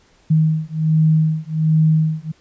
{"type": "beating tone pair", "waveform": "sine", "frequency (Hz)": [156.8, 158.1], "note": ["D#3", "D#3"], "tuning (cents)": [14, 28], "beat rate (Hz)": 1.3, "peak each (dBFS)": -16, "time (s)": [0.3, 2.32], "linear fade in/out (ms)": 10, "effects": ["pink hiss -55 dBFS RMS until 2.4 s", "resampled to 16000 Hz"]}